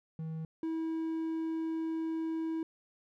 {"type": "tone pair in turn", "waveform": "triangle", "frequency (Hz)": [160, 323.5], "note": ["D#3", "E4"], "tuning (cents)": [49, -32], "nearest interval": "octave", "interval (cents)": 1219, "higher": "second", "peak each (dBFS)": [-34, -30], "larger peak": "second", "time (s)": [[0.19, 0.45], [0.63, 2.63]], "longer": "second", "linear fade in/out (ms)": 2, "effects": []}